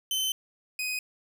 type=tone pair in turn; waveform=sawtooth; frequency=3066 / 2504 Hz; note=G7 / D#7; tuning=-39 / +10 cents; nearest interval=major third; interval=351 cents; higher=first; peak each=-23 / -26 dBFS; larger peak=first; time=0.11-0.32 / 0.79-0.99 s; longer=first; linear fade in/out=2 ms; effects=none